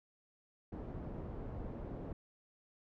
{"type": "low-pass noise", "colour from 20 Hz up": "pink", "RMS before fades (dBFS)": -44, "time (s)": [0.72, 2.13], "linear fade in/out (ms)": 5, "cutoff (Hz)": 590, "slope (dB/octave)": 12, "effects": []}